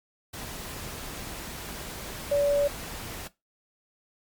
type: tone in noise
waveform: sine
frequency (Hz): 573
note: D5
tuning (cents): -43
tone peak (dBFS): -20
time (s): 2.31-2.68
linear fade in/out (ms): 10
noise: pink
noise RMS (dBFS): -38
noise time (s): 0.33-3.28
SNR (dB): +15
effects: noise-tail reverb RT60 0.2 s tail -18 dB re dry + MP3 96 kbps